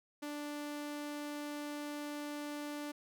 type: tone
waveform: sawtooth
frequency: 293.7 Hz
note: D4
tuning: in tune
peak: -36 dBFS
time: 0.22-2.92 s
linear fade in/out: 10 ms
effects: none